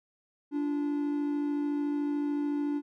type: tone pair together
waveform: triangle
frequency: 290.4 / 344.1 Hz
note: D4 / F4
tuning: -19 / -26 cents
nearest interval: minor third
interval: 293 cents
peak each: -26 / -36 dBFS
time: 0.51-2.82 s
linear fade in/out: 50 ms
effects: none